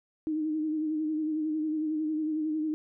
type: tone with vibrato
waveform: sine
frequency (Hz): 309.9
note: D#4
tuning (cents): -7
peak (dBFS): -27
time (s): 0.27-2.74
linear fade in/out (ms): 0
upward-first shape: sine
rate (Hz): 11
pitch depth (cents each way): 40
effects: none